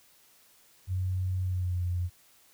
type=tone with pitch glide; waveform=sine; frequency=92.5 to 88.68 Hz; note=F#2 to F2; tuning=0 to +27 cents; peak=-27 dBFS; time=0.87-2.1 s; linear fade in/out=50 ms; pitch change=-73 cents; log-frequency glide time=1.42-1.84 s; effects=white hiss -61 dBFS RMS until 2.53 s